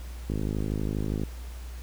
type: click train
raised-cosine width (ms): 3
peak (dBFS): -17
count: 50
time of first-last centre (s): 0.3-1.235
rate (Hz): 52.4
effects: added 60 Hz sine -36 dBFS peak until 1.82 s + pink hiss -50 dBFS RMS until 1.82 s